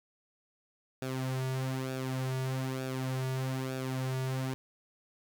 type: tone with flanger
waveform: sawtooth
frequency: 130.8 Hz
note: C3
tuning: in tune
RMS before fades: -34 dBFS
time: 1.02-4.54 s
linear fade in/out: 0 ms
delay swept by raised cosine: 0.97 to 3.87 ms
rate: 1.1 Hz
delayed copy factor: -0.65
effects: none